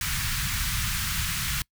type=band-stop noise; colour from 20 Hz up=pink; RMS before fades=-28 dBFS; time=0.01-1.62 s; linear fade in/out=2 ms; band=160 to 1300 Hz; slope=24 dB/octave; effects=noise-tail reverb RT60 0.1 s tail -25 dB re dry